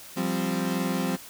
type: chord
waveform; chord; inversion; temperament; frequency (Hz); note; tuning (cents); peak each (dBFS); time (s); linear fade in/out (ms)
35% pulse; F suspended second; none; equal; 174.61 / 196 / 261.6; F3 / G3 / C4; 0 / 0 / 0; -28; 0.16-1.17; 20
effects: white hiss -45 dBFS RMS until 1.29 s